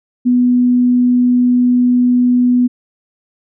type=tone; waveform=sine; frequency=246.9 Hz; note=B3; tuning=in tune; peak=-8 dBFS; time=0.25-2.68 s; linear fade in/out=20 ms; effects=none